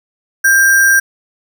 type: tone with sample-and-hold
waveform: sine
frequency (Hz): 1589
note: G6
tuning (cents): +23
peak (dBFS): -6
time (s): 0.44-1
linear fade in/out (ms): 10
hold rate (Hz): 7350
effects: none